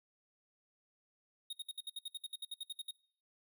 square tone bursts, 3731 Hz, A#7, 1 cent sharp, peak -40 dBFS, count 16, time 1.5-2.91 s, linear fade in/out 5 ms, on 30 ms, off 62 ms, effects noise-tail reverb RT60 0.6 s tail -23 dB re dry

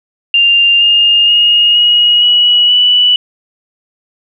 sine tone with pitch steps, 2794 / 2826 / 2859 / 2893 / 2926 / 2960 Hz, F7 / F7 / F7 / F#7 / F#7 / F#7, 0 / +20 / +40 / -40 / -20 / 0 cents, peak -5 dBFS, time 0.34-3.16 s, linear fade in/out 2 ms, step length 470 ms, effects none

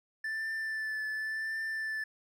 triangle tone with vibrato, 1760 Hz, A6, in tune, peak -31 dBFS, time 0.24-2.04 s, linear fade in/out 5 ms, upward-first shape triangle, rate 0.91 Hz, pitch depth 24 cents each way, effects none

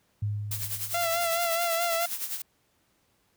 sine tone with exponential decay, 103.9 Hz, G#2, 1 cent sharp, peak -24 dBFS, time 0.22-1.56 s, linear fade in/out 5 ms, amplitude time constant 290 ms
blue noise with tremolo, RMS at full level -31 dBFS, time 0.51-2.42 s, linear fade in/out 5 ms, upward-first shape sine, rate 10 Hz, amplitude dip 65%
sawtooth tone with vibrato, 678 Hz, E5, 49 cents sharp, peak -22 dBFS, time 0.94-2.06 s, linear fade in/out 5 ms, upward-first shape sine, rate 4.7 Hz, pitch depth 43 cents each way
effects pink hiss -69 dBFS RMS until 3.36 s + high-pass 60 Hz 12 dB/octave

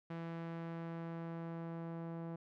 sawtooth tone with low-pass filter sweep, 166.4 Hz, E3, 17 cents sharp, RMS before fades -44 dBFS, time 0.1-2.36 s, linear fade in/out 5 ms, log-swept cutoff 2200 to 970 Hz, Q 0.79, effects none

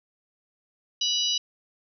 harmonic tone, 980 Hz, B5, 14 cents flat, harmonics 3 / 4 / 5 / 6, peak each -26 / -28 / -30 / -32 dBFS, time 1.01-1.38 s, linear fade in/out 5 ms, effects none

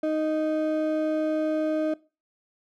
triangle ring-modulated tone, 466.2 Hz, A#4, in tune, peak -18 dBFS, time 0.03-1.94 s, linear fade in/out 5 ms, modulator 155 Hz, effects noise-tail reverb RT60 0.3 s tail -20 dB re dry

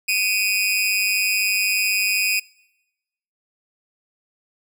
sawtooth tone with amplitude modulation, 2489 Hz, D#7, in tune, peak -11 dBFS, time 0.08-2.4 s, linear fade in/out 10 ms, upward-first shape sine, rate 198 Hz, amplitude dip 80%, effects noise-tail reverb RT60 1.0 s tail -25 dB re dry

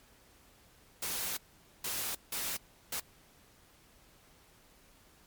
white noise bursts at uneven times, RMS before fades -36 dBFS, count 4, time 1.02-1.37 / 1.84-2.15 / 2.32-2.57 / 2.92-3 s, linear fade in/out 5 ms, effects pink hiss -62 dBFS RMS until 5.26 s + MP3 96 kbps

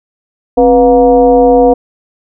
sine tone with frequency modulation, 490.8 Hz, B4, 11 cents flat, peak -3 dBFS, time 0.57-1.74 s, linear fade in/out 10 ms, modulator 224 Hz, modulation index 1, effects none

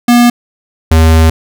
square tone pair in turn, 240.5 / 80.54 Hz, B3 / E2, -46 / -40 cents, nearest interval octave + perfect fifth, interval 1894 cents, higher first, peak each -4 dBFS, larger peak neither, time 0.08-0.3 / 0.91-1.3 s, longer second, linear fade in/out 5 ms, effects none

